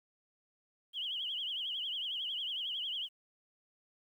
sine tone with vibrato, 3092 Hz, G7, 24 cents flat, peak -35 dBFS, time 0.93-3.09 s, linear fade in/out 50 ms, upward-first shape triangle, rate 11 Hz, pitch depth 160 cents each way, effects 11-bit

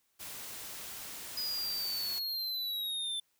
white noise, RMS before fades -44 dBFS, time 0.19-2.2 s, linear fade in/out 20 ms
square linear sweep, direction down, 4978 to 3519 Hz, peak -34 dBFS, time 1.37-3.2 s, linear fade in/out 5 ms
effects white hiss -75 dBFS RMS until 3.39 s

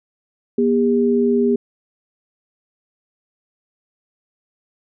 sine tone pair together, 240.3 / 404.1 Hz, B3 / G#4, -47 / -47 cents, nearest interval major sixth, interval 900 cents, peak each -16 dBFS, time 0.58-1.56 s, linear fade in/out 5 ms, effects none

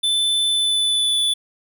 square tone with pitch glide, 3520 to 3470 Hz, A7 to A7, 0 to -25 cents, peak -17 dBFS, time 0.03-1.34 s, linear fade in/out 10 ms, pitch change -25 cents, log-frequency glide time 0.48-1.18 s, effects none

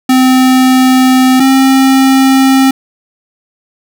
square tone pair in turn, 258.1 / 266.4 Hz, C4 / C4, -23 / +31 cents, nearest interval minor second, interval 54 cents, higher second, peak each -5 dBFS, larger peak neither, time 0.09-1.4 / 1.4-2.71 s, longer neither, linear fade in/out 5 ms, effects none

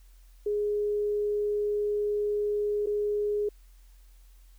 sine tone with dropouts, 415.3 Hz, G#4, in tune, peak -25 dBFS, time 0.46-3.49 s, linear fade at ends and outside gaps 5 ms, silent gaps 2.861-2.869 s, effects added 43 Hz sine -51 dBFS peak until 4.58 s + white hiss -66 dBFS RMS until 4.58 s

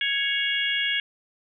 harmonic tone with a mistuned harmonic, 554.4 Hz, C#5, in tune, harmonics 3 / 4 / 5 / 6, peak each -28 / -28 / -28 / -28 dBFS, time 0.01-1 s, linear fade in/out 2 ms, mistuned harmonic 5, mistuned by +32 cents, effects none

